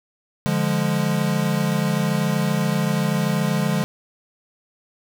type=chord; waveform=square; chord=D diminished; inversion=none; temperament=equal; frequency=146.83 / 174.61 / 207.7 Hz; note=D3 / F3 / Ab3; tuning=0 / 0 / 0 cents; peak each=-24 dBFS; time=0.46-3.84 s; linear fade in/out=0 ms; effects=9-bit